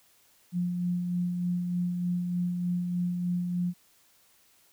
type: tone with tremolo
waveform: sine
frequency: 177.1 Hz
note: F3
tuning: 24 cents sharp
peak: -25 dBFS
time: 0.52-3.74 s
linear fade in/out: 50 ms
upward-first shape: sine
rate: 3.3 Hz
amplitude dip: 35%
effects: white hiss -63 dBFS RMS until 4.72 s